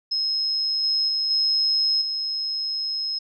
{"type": "tone with level steps", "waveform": "sine", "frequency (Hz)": 5150, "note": "E8", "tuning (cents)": -41, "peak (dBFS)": [-21, -19, -21, -18, -24], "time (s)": [0.11, 3.19], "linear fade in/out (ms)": 10, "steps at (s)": [0.83, 1.08, 1.3, 2.01], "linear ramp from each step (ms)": 10, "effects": []}